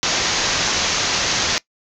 white low-pass noise, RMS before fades -20 dBFS, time 0.03-1.58 s, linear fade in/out 0 ms, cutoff 6800 Hz, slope 96 dB/octave, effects noise-tail reverb RT60 0.1 s tail -21 dB re dry

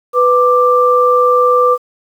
sine tone pair together, 496.1 / 1179.9 Hz, B4 / D6, +8 / +8 cents, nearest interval octave + minor third, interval 1500 cents, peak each -10 dBFS, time 0.13-1.78 s, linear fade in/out 50 ms, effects 7-bit

